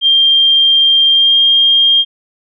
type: tone with pitch glide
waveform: sine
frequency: 3188 to 3214 Hz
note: G7 to G7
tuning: +28 to +43 cents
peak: -6 dBFS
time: 0.01-2.05 s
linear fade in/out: 50 ms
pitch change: +15 cents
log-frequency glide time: 1.12-1.36 s
effects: none